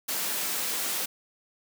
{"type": "high-pass noise", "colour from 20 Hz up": "white", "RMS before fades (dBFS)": -30, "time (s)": [0.08, 1.06], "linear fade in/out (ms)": 10, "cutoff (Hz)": 170, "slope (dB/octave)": 24, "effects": []}